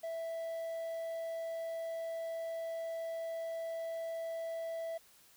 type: tone with quantisation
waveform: triangle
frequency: 659.3 Hz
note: E5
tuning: in tune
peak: -35 dBFS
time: 0.03-4.98 s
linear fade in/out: 10 ms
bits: 10
effects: white hiss -63 dBFS RMS until 5.36 s